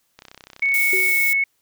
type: click train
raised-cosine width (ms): 0.2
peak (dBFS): -23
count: 30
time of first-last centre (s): 0.19-1.093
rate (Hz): 32.1
type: tone with pitch glide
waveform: sine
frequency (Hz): 2216 to 2202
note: C#7 to C#7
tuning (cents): -1 to -12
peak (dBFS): -16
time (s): 0.62-1.44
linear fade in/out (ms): 5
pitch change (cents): -11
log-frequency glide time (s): 1.05-1.15
type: noise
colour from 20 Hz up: violet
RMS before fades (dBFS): -25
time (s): 0.74-1.33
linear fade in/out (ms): 0
type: tone with exponential decay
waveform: sine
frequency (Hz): 380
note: F#4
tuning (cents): +46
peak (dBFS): -22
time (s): 0.93-1.31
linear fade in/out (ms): 2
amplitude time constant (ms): 81
effects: white hiss -67 dBFS RMS until 1.61 s